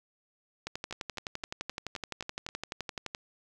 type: two click trains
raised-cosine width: 0.2 ms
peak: -23 / -18 dBFS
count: 7 / 30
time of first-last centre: 0.91-2.489 / 0.67-3.149 s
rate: 3.8 / 11.7 Hz
effects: none